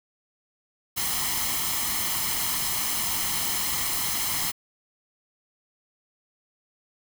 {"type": "noise with comb filter", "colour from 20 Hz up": "white", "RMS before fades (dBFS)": -27, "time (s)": [0.96, 4.52], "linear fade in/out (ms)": 20, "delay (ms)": 0.97, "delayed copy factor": 0.6, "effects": []}